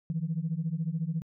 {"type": "beating tone pair", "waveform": "sine", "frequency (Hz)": [155.56, 169.56], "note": ["D#3", "E3"], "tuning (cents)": [0, 49], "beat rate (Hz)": 14, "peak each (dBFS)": -31, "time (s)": [0.1, 1.22], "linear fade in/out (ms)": 0, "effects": ["tanh soft clip ceiling -21 dBFS"]}